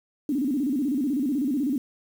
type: tone with vibrato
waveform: sine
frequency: 272.3 Hz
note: C#4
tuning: 31 cents flat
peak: -22 dBFS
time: 0.29-1.78 s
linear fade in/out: 2 ms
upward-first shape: square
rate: 16 Hz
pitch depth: 150 cents each way
effects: 8-bit